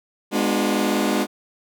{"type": "chord", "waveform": "sawtooth", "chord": "G# diminished seventh", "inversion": "none", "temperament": "just", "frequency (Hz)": [207.7, 249.2, 299, 358.8], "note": ["G#3", "B3", "D4", "F4"], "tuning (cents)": [0, 16, 31, 47], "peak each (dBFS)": [-19, -21, -20, -22], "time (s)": [0.31, 1.27], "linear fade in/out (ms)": 50, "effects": []}